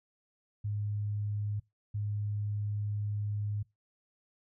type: tone bursts at uneven times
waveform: sine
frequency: 103.8 Hz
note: G#2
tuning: in tune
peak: -31 dBFS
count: 2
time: 0.64-1.6 / 1.94-3.63 s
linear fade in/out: 10 ms
effects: noise-tail reverb RT60 0.2 s tail -22 dB re dry